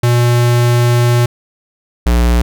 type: tone pair in turn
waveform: square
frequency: 120.5 / 59.42 Hz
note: B2 / A#1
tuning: -42 / +34 cents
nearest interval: octave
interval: 1224 cents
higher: first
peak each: -9 dBFS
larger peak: neither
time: 0.03-1.26 / 2.06-2.42 s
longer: first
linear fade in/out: 5 ms
effects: none